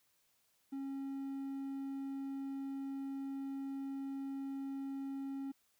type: tone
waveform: triangle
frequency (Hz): 272.8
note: C#4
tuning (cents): -28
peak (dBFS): -37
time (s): 0.72-5.52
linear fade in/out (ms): 10
effects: white hiss -75 dBFS RMS until 5.79 s